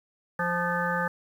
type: harmonic tone with a mistuned harmonic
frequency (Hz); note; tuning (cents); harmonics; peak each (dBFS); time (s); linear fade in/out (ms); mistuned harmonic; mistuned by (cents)
174.61; F3; 0; 1 / 3 / 5 / 7 / 9 / 10; -32 / -32 / -32 / -32 / -32 / -32; 0.39-1.08; 5; 9; -49
effects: 9-bit